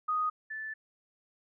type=tone pair in turn; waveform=sine; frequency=1244.5 / 1751.9 Hz; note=D#6 / A6; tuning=0 / -8 cents; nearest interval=tritone; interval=592 cents; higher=second; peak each=-27 / -36 dBFS; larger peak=first; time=0.08-0.3 / 0.5-0.74 s; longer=second; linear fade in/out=10 ms; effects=none